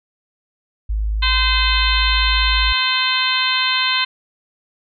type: tone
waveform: sine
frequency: 52.8 Hz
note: G#1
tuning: 29 cents sharp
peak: -17 dBFS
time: 0.89-2.73 s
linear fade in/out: 10 ms
type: harmonic tone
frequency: 515 Hz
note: C5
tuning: 28 cents flat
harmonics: 2 / 3 / 4 / 5 / 6 / 7 / 8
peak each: -23 / -24 / -24 / -23 / -22 / -23 / -23 dBFS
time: 1.22-4.05 s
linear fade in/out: 10 ms
effects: none